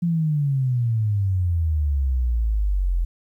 sine exponential sweep, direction down, 174.61 to 41.78 Hz, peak -18 dBFS, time 0.02-3.05 s, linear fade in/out 10 ms, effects 10-bit

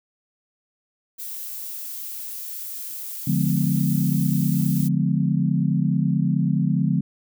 violet noise, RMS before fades -33 dBFS, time 1.18-4.89 s, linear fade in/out 20 ms
sine chord, D diminished seventh, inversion none, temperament just, 146.83 / 176.2 / 211.4 / 253.7 Hz, D3 / F3 / Ab3 / Cb4, 0 / +16 / +31 / +47 cents, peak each -22 / -22 / -25 / -27 dBFS, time 3.27-7.01 s, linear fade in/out 5 ms
effects none

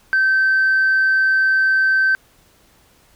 sine tone, 1548 Hz, G6, 22 cents flat, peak -11 dBFS, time 0.13-2.15 s, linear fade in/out 0 ms, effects tanh soft clip ceiling -10 dBFS + pink hiss -54 dBFS RMS until 3.15 s

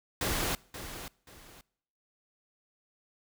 pink noise with echo, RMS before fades -31 dBFS, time 0.21-0.55 s, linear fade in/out 2 ms, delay 530 ms, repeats 2, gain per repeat -11 dB, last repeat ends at 1.61 s, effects noise-tail reverb RT60 0.7 s tail -24 dB re dry

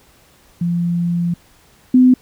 sine tone pair in turn, 172.5 / 253.7 Hz, F3 / B3, -21 / +47 cents, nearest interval perfect fifth, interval 668 cents, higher second, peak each -15 / -6 dBFS, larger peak second, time 0.61-1.34 / 1.94-2.14 s, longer first, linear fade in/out 5 ms, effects pink hiss -51 dBFS RMS until 2.21 s

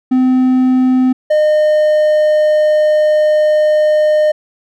triangle tone pair in turn, 256.4 / 609.8 Hz, C4 / D#5, -35 / -35 cents, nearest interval octave + minor third, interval 1500 cents, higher second, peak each -6 dBFS, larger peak neither, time 0.11-1.13 / 1.3-4.32 s, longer second, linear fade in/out 10 ms, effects none

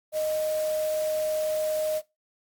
sine tone in noise, 619 Hz, D#5, 9 cents flat, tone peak -24 dBFS, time 0.12-2.02 s, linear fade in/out 50 ms, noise white, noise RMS -40 dBFS, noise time 0.12-2.02 s, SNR +13 dB, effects noise-tail reverb RT60 0.2 s tail -19 dB re dry + Opus 48 kbps

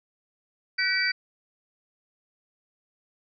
sine tone cluster, 1501 / 1933 / 2305 / 4653 Hz, F#6 / B6 / D7 / D8, +24 / -38 / -33 / -17 cents, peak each -28 dBFS, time 0.78-1.12 s, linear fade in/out 10 ms, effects none

